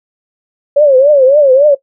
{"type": "tone with vibrato", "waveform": "sine", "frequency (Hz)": 555, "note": "C#5", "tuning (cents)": 2, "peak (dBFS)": -3, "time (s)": [0.76, 1.75], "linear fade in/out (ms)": 10, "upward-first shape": "triangle", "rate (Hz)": 3.6, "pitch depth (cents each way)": 170, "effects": ["noise-tail reverb RT60 0.1 s tail -18 dB re dry"]}